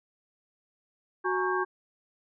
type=tone cluster; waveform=sine; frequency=369.5 / 837 / 929 / 1106 / 1591 Hz; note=F#4 / G#5 / A#5 / C#6 / G6; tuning=-2 / +13 / -6 / -4 / +25 cents; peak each=-29 / -35 / -36 / -31 / -32 dBFS; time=1.24-1.65 s; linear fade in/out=20 ms; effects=none